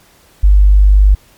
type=tone; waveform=sine; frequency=49.76 Hz; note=G1; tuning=27 cents sharp; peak=-3 dBFS; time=0.43-1.15 s; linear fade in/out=10 ms; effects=pink hiss -47 dBFS RMS until 1.37 s + MP3 96 kbps